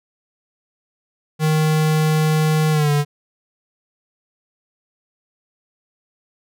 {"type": "tone with pitch glide", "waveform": "square", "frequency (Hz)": [155.56, 145.98], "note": ["D#3", "D3"], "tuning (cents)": [0, -10], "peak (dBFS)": -15, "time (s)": [1.39, 3.05], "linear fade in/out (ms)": 50, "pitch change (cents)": -110, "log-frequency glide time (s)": [2.71, 2.91], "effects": []}